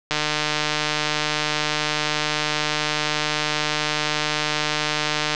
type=click train; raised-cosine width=0.2 ms; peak=-4 dBFS; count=792; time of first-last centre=0.11-5.348 s; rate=151 Hz; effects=low-pass 7000 Hz 12 dB/octave